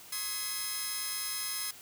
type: tone cluster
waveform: 5% pulse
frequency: 1073 / 1270 / 1659 / 2027 / 5160 Hz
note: C6 / D#6 / G#6 / B6 / E8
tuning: +43 / +35 / -2 / +45 / -38 cents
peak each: -31 dBFS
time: 0.12-1.71 s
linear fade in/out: 5 ms
effects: white hiss -51 dBFS RMS until 1.81 s